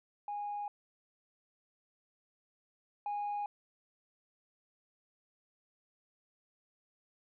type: tone pair in turn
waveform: sine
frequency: 823 / 823 Hz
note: G#5 / G#5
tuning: -16 / -16 cents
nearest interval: unison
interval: 0 cents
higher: neither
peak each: -35 / -32 dBFS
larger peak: second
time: 0.28-0.68 / 3.06-3.46 s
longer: neither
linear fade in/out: 2 ms
effects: tanh soft clip ceiling -32 dBFS